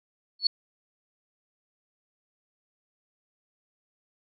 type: tone with exponential growth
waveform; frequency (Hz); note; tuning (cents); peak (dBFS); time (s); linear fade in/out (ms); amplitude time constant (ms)
sine; 4403; C#8; -13; -15; 0.39-0.47; 5; 16
effects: none